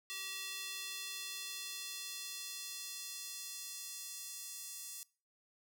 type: tone with high-pass filter sweep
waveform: square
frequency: 383.9 Hz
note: G4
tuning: 36 cents flat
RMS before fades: -45 dBFS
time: 0.1-5.03 s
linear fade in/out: 0 ms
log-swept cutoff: 2900 to 6800 Hz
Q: 1.1
effects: noise-tail reverb RT60 0.4 s tail -24 dB re dry